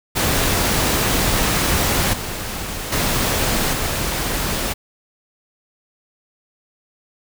pink noise with level steps, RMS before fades -18 / -27 / -19 / -22 dBFS, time 0.15-4.74 s, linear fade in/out 20 ms, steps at 2.13 / 2.92 / 3.73 s, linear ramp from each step 5 ms, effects none

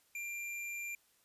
square tone, 2378 Hz, D7, 21 cents sharp, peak -40 dBFS, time 0.15-0.95 s, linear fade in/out 2 ms, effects white hiss -71 dBFS RMS until 1.24 s + resampled to 32000 Hz

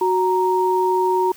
sine tone pair together, 369.7 / 932.3 Hz, F#4 / A#5, -1 / 0 cents, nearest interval octave + major third, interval 1601 cents, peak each -18 dBFS, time 0.01-1.32 s, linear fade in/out 5 ms, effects white hiss -45 dBFS RMS until 1.36 s

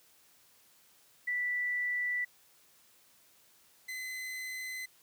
sine / 40% pulse tone pair in turn, 1969 / 2034 Hz, B6 / C7, -6 / -50 cents, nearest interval minor second, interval 56 cents, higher second, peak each -30 / -37 dBFS, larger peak first, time 1.27-2.25 / 3.88-4.86 s, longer neither, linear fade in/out 10 ms, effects white hiss -64 dBFS RMS until 5.02 s + high-pass 60 Hz 12 dB/octave

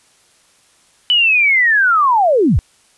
sine linear sweep, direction down, 3000 to 46.25 Hz, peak -9 dBFS, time 1.1-2.59 s, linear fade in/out 0 ms, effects white hiss -53 dBFS RMS until 2.97 s + resampled to 24000 Hz

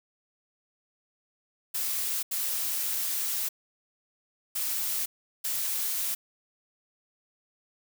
blue noise bursts at uneven times, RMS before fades -30 dBFS, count 4, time 1.74-2.23 / 2.31-3.49 / 4.55-5.06 / 5.44-6.15 s, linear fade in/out 10 ms, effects none

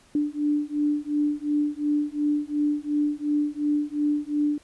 sine beating tone pair, 293.7 / 296.5 Hz, D4 / D4, 0 / +17 cents, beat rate 2.8 Hz, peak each -25 dBFS, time 0.15-4.58 s, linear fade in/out 2 ms, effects pink hiss -57 dBFS RMS until 4.63 s + resampled to 24000 Hz

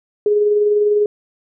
sine tone with tremolo, 416.4 Hz, G#4, 5 cents sharp, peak -10 dBFS, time 0.26-1.06 s, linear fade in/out 2 ms, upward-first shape sine, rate 20 Hz, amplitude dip 35%, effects none

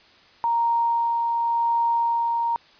sine tone with tremolo, 932.3 Hz, A#5, in tune, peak -18 dBFS, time 0.44-2.56 s, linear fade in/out 0 ms, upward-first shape sine, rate 0.9 Hz, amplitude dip 25%, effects white hiss -53 dBFS RMS until 2.79 s + resampled to 11025 Hz

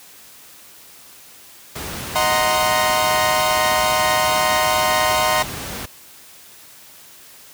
pink noise, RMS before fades -29 dBFS, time 1.75-5.86 s, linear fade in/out 10 ms
sawtooth chord, C half-diminished seventh, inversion first, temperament equal, 622.3 / 740 / 932.3 / 1046.5 Hz, Eb5 / Gb5 / Bb5 / C6, 0 / 0 / 0 / 0 cents, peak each -17 / -18 / -19 / -17 dBFS, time 2.15-5.43 s, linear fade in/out 10 ms
effects white hiss -44 dBFS RMS until 7.53 s + high-pass 60 Hz 12 dB/octave

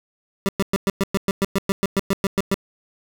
25% pulse tone bursts, 196 Hz, G3, in tune, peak -13 dBFS, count 16, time 0.46-2.542 s, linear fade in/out 0 ms, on 27 ms, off 110 ms, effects 9-bit

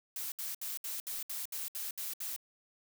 blue noise bursts, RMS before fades -39 dBFS, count 10, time 0.16-2.363 s, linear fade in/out 2 ms, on 160 ms, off 67 ms, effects none

